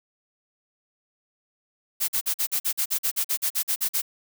blue noise bursts, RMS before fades -24 dBFS, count 16, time 2-4.019 s, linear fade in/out 20 ms, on 84 ms, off 45 ms, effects none

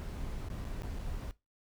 brown noise with dropouts, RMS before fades -39 dBFS, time 0-1.31 s, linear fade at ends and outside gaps 0 ms, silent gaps 0.485-0.501 / 0.644-0.652 / 0.82-0.834 / 0.988-0.992 s, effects noise-tail reverb RT60 0.2 s tail -17 dB re dry

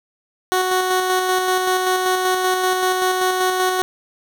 15% pulse tone with tremolo, 370 Hz, F#4, in tune, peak -9 dBFS, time 0.52-3.82 s, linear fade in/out 0 ms, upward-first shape square, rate 5.2 Hz, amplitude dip 30%, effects none

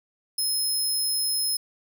20% pulse tone, 5150 Hz, E8, 41 cents flat, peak -18 dBFS, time 0.38-1.57 s, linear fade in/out 5 ms, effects none

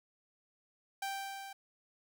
sawtooth tone with level ramp, 784 Hz, G5, in tune, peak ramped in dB -31 to -42 dBFS, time 1.02-1.53 s, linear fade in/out 5 ms, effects none

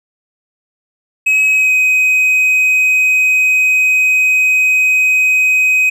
triangle tone with pitch glide, 2551 to 2520 Hz, D#7 to D#7, +43 to +21 cents, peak -7 dBFS, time 1.26-5.9 s, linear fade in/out 10 ms, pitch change -22 cents, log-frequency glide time 1.53-1.71 s, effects none

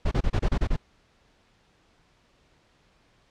brown noise bursts, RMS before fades -22 dBFS, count 8, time 0.05-0.766 s, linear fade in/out 10 ms, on 65 ms, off 28 ms, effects pink hiss -63 dBFS RMS until 3.3 s + low-pass 5000 Hz 12 dB/octave

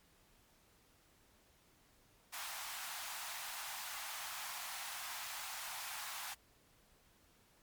pink high-pass noise, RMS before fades -45 dBFS, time 2.32-6.35 s, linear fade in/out 20 ms, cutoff 730 Hz, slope 48 dB/octave, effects pink hiss -69 dBFS RMS until 7.62 s + MP3 96 kbps

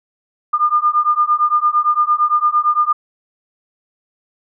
sine beating tone pair, 1205 / 1213.8 Hz, D6 / D#6, +44 / -43 cents, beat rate 8.8 Hz, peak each -15 dBFS, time 0.53-2.93 s, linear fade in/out 10 ms, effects none

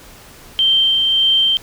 sine tone with tremolo, 3136 Hz, G7, in tune, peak -10 dBFS, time 0.59-1.57 s, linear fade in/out 0 ms, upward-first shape sine, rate 1.7 Hz, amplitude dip 25%, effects pink hiss -41 dBFS RMS until 1.62 s

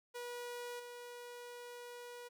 sawtooth tone with level steps, 484.5 Hz, B4, 33 cents flat, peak -39 / -44 dBFS, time 0.14-2.29 s, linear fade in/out 20 ms, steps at 0.79 s, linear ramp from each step 10 ms, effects none

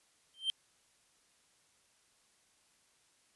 triangle tone with exponential growth, 3136 Hz, G7, in tune, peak -25 dBFS, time 0.34-0.5 s, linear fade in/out 0 ms, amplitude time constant 34 ms, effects white hiss -70 dBFS RMS until 3.35 s + resampled to 24000 Hz

